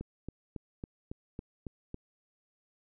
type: click train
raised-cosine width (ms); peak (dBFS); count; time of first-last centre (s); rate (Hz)
3; -26; 8; 0.01-1.944; 3.62
effects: none